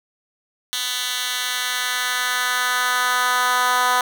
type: tone with high-pass filter sweep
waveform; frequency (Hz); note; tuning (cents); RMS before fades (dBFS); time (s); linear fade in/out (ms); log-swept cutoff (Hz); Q
10% pulse; 249.3; B3; +16; -21; 0.73-4.01; 0; 3000 to 970; 1.5
effects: none